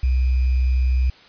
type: tone with sample-and-hold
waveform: sine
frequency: 63.6 Hz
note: C2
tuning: 48 cents flat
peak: -15 dBFS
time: 0.03-1.1 s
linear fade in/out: 5 ms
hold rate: 2450 Hz
effects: white hiss -48 dBFS RMS until 1.28 s + resampled to 11025 Hz